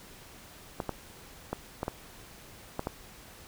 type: clicks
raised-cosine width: 1 ms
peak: -17 dBFS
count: 7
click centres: 0.802 / 0.893 / 1.53 / 1.831 / 1.881 / 2.794 / 2.871 s
effects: pink hiss -51 dBFS RMS until 3.47 s